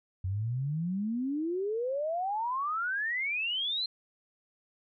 sine exponential sweep, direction up, 90 to 4186 Hz, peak -29 dBFS, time 0.24-3.86 s, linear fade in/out 5 ms, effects none

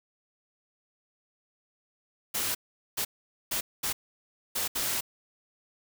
white noise bursts at uneven times, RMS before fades -30 dBFS, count 6, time 2.34-2.55 / 2.97-3.05 / 3.51-3.61 / 3.83-3.93 / 4.55-4.68 / 4.75-5.01 s, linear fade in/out 10 ms, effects none

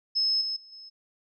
sine tone with level steps, 5190 Hz, E8, 28 cents flat, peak -22 / -28 / -48 / -43 dBFS, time 0.15-0.9 s, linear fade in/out 20 ms, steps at 0.41 / 0.56 / 0.72 s, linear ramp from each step 5 ms, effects none

